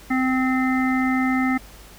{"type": "harmonic tone", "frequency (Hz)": 259.1, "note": "C4", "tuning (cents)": -17, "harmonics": [1, 3, 5, 7, 8], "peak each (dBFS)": [-19, -28, -29, -31, -28], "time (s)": [0.1, 1.58], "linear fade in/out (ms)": 10, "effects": ["added 50 Hz sine -46 dBFS peak until 1.98 s", "pink hiss -46 dBFS RMS until 1.98 s"]}